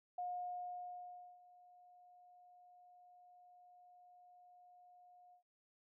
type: tone with ADSR envelope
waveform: sine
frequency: 717 Hz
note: F5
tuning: 45 cents sharp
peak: -39 dBFS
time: 0.18-5.43 s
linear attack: 5 ms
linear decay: 1200 ms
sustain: -22 dB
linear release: 100 ms
effects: none